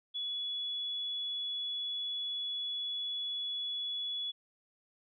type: tone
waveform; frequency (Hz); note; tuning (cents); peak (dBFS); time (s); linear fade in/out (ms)
sine; 3399; G#7; +39; -34; 0.14-4.32; 20
effects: none